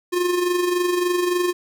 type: tone with amplitude modulation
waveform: square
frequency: 355.6 Hz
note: F4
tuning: 31 cents sharp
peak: -17 dBFS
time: 0.12-1.53 s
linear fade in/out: 20 ms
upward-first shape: sine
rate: 23.5 Hz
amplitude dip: 50%
effects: none